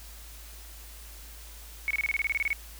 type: tone bursts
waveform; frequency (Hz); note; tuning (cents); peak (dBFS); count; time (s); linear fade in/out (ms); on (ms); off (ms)
sine; 2217; C#7; 0; -24; 13; 1.88-2.53; 0; 26; 26
effects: added 54 Hz sine -45 dBFS peak until 2.79 s + white hiss -49 dBFS RMS until 2.79 s